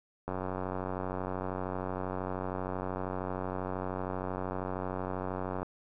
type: click train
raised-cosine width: 1 ms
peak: -21 dBFS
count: 498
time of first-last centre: 0.28-5.63 s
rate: 92.9 Hz
effects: none